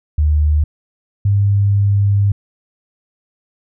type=tone pair in turn; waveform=sine; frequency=75.4 / 100.65 Hz; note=D2 / G2; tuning=+46 / +46 cents; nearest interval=perfect fourth; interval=500 cents; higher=second; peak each=-10 dBFS; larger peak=neither; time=0.18-0.64 / 1.25-2.32 s; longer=second; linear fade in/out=5 ms; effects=none